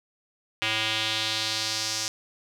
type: tone with band-pass filter sweep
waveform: square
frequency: 110 Hz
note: A2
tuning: in tune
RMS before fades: -28 dBFS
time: 0.62-2.08 s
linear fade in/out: 0 ms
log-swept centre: 2800 to 5800 Hz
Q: 2.4
effects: none